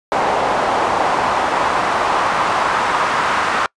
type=noise with band-pass filter sweep; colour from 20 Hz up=pink; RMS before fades=-17 dBFS; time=0.12-3.66 s; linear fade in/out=0 ms; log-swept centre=790 to 1200 Hz; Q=1.9; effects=noise-tail reverb RT60 0.1 s tail -26 dB re dry + resampled to 22050 Hz